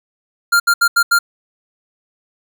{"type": "tone bursts at uneven times", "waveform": "square", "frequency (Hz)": 1396.9, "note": "F6", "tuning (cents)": 0, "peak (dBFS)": -10, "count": 5, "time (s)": [[0.52, 0.6], [0.67, 0.74], [0.81, 0.88], [0.96, 1.03], [1.11, 1.19]], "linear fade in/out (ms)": 10, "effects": []}